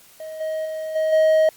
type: tone with level steps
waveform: triangle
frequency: 630 Hz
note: D#5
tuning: 21 cents sharp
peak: -29 / -21 / -24 / -16 / -11 dBFS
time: 0.2-1.49 s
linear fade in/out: 2 ms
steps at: 0.4 / 0.65 / 0.95 / 1.12 s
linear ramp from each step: 10 ms
effects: white hiss -50 dBFS RMS until 1.56 s + Opus 48 kbps